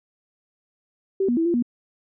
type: tone with pitch steps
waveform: sine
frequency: 386.6 / 241.1 / 328.7 / 343 / 240.5 Hz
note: G4 / B3 / E4 / F4 / B3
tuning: -24 / -41 / -5 / -31 / -46 cents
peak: -18 dBFS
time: 1.2-1.625 s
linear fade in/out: 5 ms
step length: 85 ms
effects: none